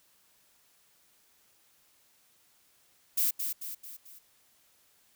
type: noise with echo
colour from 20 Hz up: violet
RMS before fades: -27 dBFS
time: 3.17-3.31 s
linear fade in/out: 10 ms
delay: 220 ms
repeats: 4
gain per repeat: -6 dB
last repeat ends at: 4.19 s
effects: white hiss -66 dBFS RMS until 5.15 s